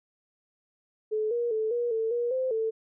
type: tone with pitch steps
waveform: sine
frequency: 431.3 / 475.4 / 437.4 / 478.9 / 446.7 / 478 / 518 / 444.8 Hz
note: A4 / A#4 / A4 / A#4 / A4 / A#4 / C5 / A4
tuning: -35 / +34 / -10 / +47 / +26 / +43 / -17 / +19 cents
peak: -25 dBFS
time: 1.11-2.71 s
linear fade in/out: 20 ms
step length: 200 ms
effects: none